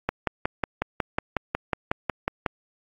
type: click train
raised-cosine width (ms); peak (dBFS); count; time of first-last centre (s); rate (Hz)
0.5; -8; 14; 0.09-2.462; 5.48
effects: AAC 64 kbps